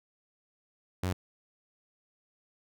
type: tone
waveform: sawtooth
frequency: 91.8 Hz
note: F#2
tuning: 13 cents flat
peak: -25 dBFS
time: 1.03-1.13 s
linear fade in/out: 5 ms
effects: none